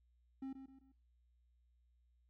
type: tone with echo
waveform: triangle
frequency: 267.3 Hz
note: C4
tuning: 37 cents sharp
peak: -40 dBFS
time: 0.42-0.53 s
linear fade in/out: 5 ms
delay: 130 ms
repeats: 3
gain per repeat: -8 dB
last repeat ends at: 0.92 s
effects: noise-tail reverb RT60 0.3 s tail -19 dB re dry + added 60 Hz sine -70 dBFS peak until 2.29 s